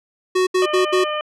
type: tone bursts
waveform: square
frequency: 370 Hz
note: F#4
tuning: in tune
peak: -15 dBFS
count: 4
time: 0.35-1.043 s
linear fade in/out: 10 ms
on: 120 ms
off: 71 ms
type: harmonic tone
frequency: 605 Hz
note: D#5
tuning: 49 cents flat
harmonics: 1 / 2 / 3 / 4 / 5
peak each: -24 / -25 / -33 / -33 / -30 dBFS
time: 0.62-1.21 s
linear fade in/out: 2 ms
effects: low-pass 8000 Hz 12 dB/octave